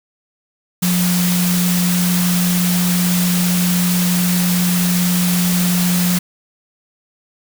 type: tone in noise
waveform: sine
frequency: 178.2 Hz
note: F3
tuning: 35 cents sharp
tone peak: -14 dBFS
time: 0.82-6.19 s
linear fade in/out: 10 ms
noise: white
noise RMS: -21 dBFS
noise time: 0.82-6.19 s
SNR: +4 dB
effects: none